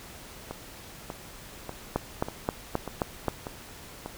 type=two click trains; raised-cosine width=1 ms; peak=-20 / -11 dBFS; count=7 / 6; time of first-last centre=0.51-4.06 / 1.96-3.283 s; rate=1.69 / 3.78 Hz; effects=pink hiss -46 dBFS RMS until 4.17 s